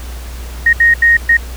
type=tone bursts at uneven times; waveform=sine; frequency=1864.7 Hz; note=A#6; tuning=in tune; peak=-5 dBFS; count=4; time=0.66-0.73 / 0.8-0.94 / 1.02-1.17 / 1.29-1.37 s; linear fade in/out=5 ms; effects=added 60 Hz sine -24 dBFS peak until 1.56 s + pink hiss -34 dBFS RMS until 1.56 s